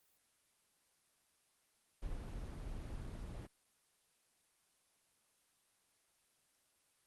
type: noise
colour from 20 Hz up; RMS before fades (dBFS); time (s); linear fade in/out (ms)
brown; -45; 2.02-3.47; 5
effects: white hiss -75 dBFS RMS until 7.06 s + Opus 24 kbps